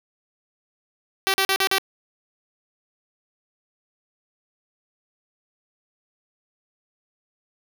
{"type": "tone bursts", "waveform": "5% pulse", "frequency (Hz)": 386.3, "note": "G4", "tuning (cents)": -25, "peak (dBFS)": -7, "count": 5, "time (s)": [1.27, 1.783], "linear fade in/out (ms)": 0, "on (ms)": 69, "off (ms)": 42, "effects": []}